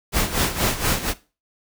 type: noise with tremolo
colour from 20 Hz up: pink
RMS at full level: -19 dBFS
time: 0.12-1.14 s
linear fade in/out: 50 ms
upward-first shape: sine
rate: 4.2 Hz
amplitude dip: 75%
effects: noise-tail reverb RT60 0.3 s tail -17 dB re dry